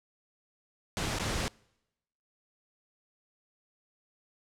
pink noise with dropouts, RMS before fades -32 dBFS, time 0.97-1.48 s, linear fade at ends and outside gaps 0 ms, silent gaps 1.186-1.197 s, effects noise-tail reverb RT60 0.9 s tail -26 dB re dry + low-pass 8000 Hz 12 dB/octave

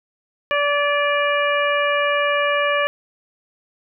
harmonic tone with a mistuned harmonic, 578 Hz, D5, 28 cents flat, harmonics 1 / 2 / 3 / 4 / 5, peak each -20 / -22 / -23 / -25 / -28 dBFS, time 0.51-2.87 s, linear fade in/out 0 ms, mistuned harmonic 4, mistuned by +47 cents, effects none

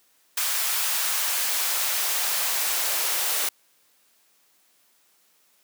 white noise with high-pass filter sweep, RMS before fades -25 dBFS, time 0.37-3.49 s, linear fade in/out 5 ms, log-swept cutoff 1000 to 500 Hz, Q 0.9, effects white hiss -63 dBFS RMS until 5.63 s + high-pass 200 Hz 12 dB/octave

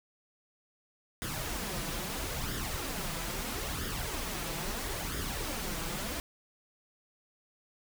pink noise with flanger, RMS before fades -36 dBFS, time 1.22-6.2 s, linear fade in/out 0 ms, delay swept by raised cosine 0.58 to 6.08 ms, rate 0.76 Hz, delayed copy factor +0.6, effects none

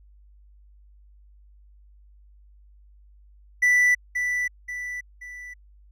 triangle tone with echo, 1975.5 Hz, B6, in tune, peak -14 dBFS, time 3.62-3.95 s, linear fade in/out 10 ms, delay 530 ms, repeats 3, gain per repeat -7 dB, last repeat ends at 5.54 s, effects added 50 Hz sine -50 dBFS peak until 5.91 s

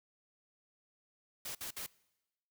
white noise bursts, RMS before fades -42 dBFS, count 3, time 1.45-1.864 s, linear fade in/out 5 ms, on 100 ms, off 57 ms, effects noise-tail reverb RT60 1.0 s tail -23 dB re dry

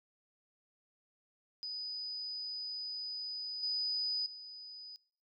sine tone with level steps, 4978 Hz, D#8, in tune, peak -38 / -32 / -46 dBFS, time 1.63-4.96 s, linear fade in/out 0 ms, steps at 3.63 / 4.26 s, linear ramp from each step 2 ms, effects noise-tail reverb RT60 0.6 s tail -25 dB re dry

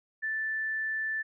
sine tone, 1760 Hz, A6, in tune, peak -29 dBFS, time 0.22-1.23 s, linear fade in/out 20 ms, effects none

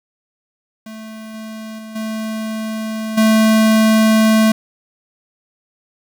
square tone with level steps, 219.4 Hz, A3, 5 cents flat, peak -30 / -28 / -31 / -22 / -10 dBFS, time 0.86-4.52 s, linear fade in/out 5 ms, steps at 1.34 / 1.78 / 1.95 / 3.17 s, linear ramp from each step 10 ms, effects 8-bit

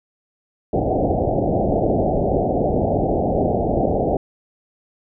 white low-pass noise, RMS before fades -19 dBFS, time 0.73-4.17 s, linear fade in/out 5 ms, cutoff 770 Hz, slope 96 dB/octave, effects none

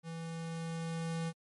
square tone with level ramp, 164.81 Hz, E3, in tune, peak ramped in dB -41 to -34 dBFS, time 0.03-1.33 s, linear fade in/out 50 ms, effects MP3 48 kbps

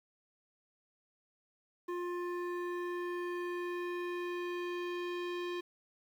square tone with low-pass filter sweep, 352.7 Hz, F4, 17 cents sharp, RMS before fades -38 dBFS, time 1.88-5.61 s, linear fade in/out 10 ms, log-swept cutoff 1400 to 3400 Hz, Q 1.5, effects 10-bit

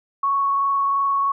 sine tone with frequency modulation, 1108.7 Hz, C#6, in tune, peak -17 dBFS, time 0.23-1.32 s, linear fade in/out 5 ms, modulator 22.9 Hz, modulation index 0.44, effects none

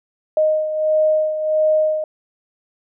sine beating tone pair, 620 / 621.5 Hz, D#5 / D#5, -6 / -2 cents, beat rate 1.5 Hz, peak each -15 / -22 dBFS, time 0.37-2.04 s, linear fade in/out 2 ms, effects none

